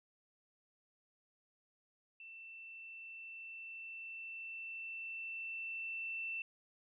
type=tone with level ramp; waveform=sine; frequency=2677 Hz; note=E7; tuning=26 cents sharp; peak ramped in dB=-50 to -38 dBFS; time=2.2-6.42 s; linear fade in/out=2 ms; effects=none